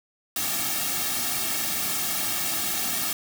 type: noise with comb filter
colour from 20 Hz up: white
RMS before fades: -27 dBFS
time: 0.36-3.13 s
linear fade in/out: 2 ms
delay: 2 ms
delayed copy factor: -1
effects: none